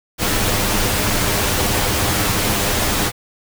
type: noise with comb filter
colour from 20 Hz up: pink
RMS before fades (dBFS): -18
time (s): 0.18-3.12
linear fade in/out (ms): 50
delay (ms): 9.9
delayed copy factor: +0.5
effects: none